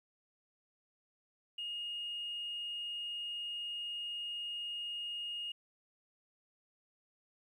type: tone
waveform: sine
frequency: 2856 Hz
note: F7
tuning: 38 cents sharp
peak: -37 dBFS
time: 1.58-5.52 s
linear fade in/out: 5 ms
effects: tanh soft clip ceiling -33 dBFS + 12-bit